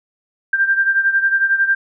sine beating tone pair, 1581 / 1592 Hz, G6 / G6, +14 / +26 cents, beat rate 11 Hz, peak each -14 / -19 dBFS, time 0.53-1.75 s, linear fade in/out 5 ms, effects none

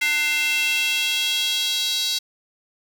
square tone with high-pass filter sweep, 298.7 Hz, D4, 29 cents sharp, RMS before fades -22 dBFS, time 0.01-2.19 s, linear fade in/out 10 ms, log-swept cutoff 2200 to 4100 Hz, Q 4.3, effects none

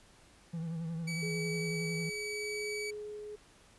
triangle tone with vibrato, 164.81 Hz, E3, in tune, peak -33 dBFS, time 0.53-2.1 s, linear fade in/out 10 ms, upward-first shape triangle, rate 11 Hz, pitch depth 64 cents each way
sawtooth tone, 2282 Hz, C#7, 50 cents sharp, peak -34 dBFS, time 1.07-2.91 s, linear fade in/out 10 ms
sine tone with tremolo, 420 Hz, G#4, 19 cents sharp, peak -37 dBFS, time 1.22-3.36 s, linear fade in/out 10 ms, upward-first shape triangle, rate 0.86 Hz, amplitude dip 40%
effects pink hiss -61 dBFS RMS until 3.78 s + resampled to 24000 Hz

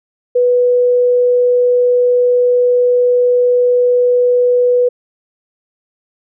sine tone, 492.2 Hz, B4, 6 cents flat, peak -8 dBFS, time 0.35-4.89 s, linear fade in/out 10 ms, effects none

